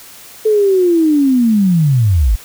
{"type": "linear sweep", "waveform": "sine", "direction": "down", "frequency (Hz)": [440, 45.03], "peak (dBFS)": -8, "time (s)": [0.45, 2.36], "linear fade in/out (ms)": 10, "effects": ["white hiss -37 dBFS RMS until 2.44 s"]}